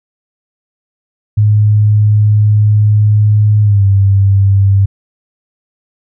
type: tone with pitch glide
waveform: sine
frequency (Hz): 105.5 to 98.43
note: G#2 to G2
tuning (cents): +28 to +8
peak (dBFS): -5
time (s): 1.37-4.86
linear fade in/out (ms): 10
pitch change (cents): -120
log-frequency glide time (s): 3.62-3.84
effects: none